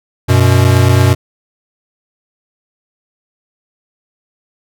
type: tone pair together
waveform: square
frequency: 94.3 / 123 Hz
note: F#2 / B2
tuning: +33 / -7 cents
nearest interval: perfect fourth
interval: 460 cents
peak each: -10 dBFS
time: 0.28-1.15 s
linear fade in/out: 20 ms
effects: none